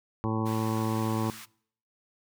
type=harmonic tone; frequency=110.6 Hz; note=A2; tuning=9 cents sharp; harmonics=1 / 2 / 3 / 4 / 5 / 7 / 8 / 9 / 10; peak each=-30 / -32 / -33 / -38 / -41 / -41 / -40 / -39 / -40 dBFS; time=0.24-1.3 s; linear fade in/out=0 ms
type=high-pass noise; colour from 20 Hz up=pink; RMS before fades=-45 dBFS; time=0.45-1.46 s; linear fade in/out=20 ms; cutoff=1100 Hz; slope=24 dB/octave
effects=noise-tail reverb RT60 0.6 s tail -23 dB re dry